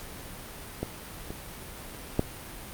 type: clicks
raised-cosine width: 2 ms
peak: -16 / -22 / -27 / -9 dBFS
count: 4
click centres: 0.83 / 1.305 / 1.948 / 2.194 s
effects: pink hiss -42 dBFS RMS until 2.73 s + Opus 48 kbps